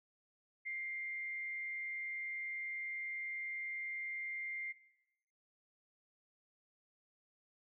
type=tone with frequency modulation; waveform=sine; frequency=2100 Hz; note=C7; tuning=6 cents sharp; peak=-39 dBFS; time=0.65-4.73 s; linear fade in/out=20 ms; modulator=130 Hz; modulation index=0.31; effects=noise-tail reverb RT60 0.9 s tail -18 dB re dry